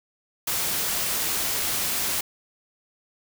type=noise; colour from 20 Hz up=white; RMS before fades=-26 dBFS; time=0.47-2.21 s; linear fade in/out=5 ms; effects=none